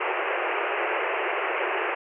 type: band-pass noise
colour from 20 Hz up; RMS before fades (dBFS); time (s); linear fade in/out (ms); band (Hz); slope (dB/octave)
pink; -27; 0-1.95; 10; 350 to 2800; 96
effects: none